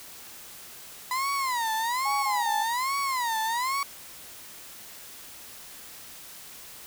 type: tone with vibrato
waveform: 35% pulse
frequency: 993 Hz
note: B5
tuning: 9 cents sharp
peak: -24 dBFS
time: 1.11-3.83 s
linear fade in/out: 2 ms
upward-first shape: sine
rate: 1.2 Hz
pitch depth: 210 cents each way
type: tone bursts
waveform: sine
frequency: 830 Hz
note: G#5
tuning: 1 cent flat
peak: -27 dBFS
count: 3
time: 2.05-2.636 s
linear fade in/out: 10 ms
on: 180 ms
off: 23 ms
effects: white hiss -45 dBFS RMS until 6.86 s